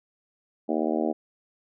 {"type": "harmonic tone", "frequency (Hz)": 78.5, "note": "D#2", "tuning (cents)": 16, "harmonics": [3, 4, 5, 6, 7, 8, 9, 10], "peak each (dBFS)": [-29, -28, -31, -35, -33, -32, -34, -38], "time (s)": [0.68, 1.13], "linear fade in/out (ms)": 20, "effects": []}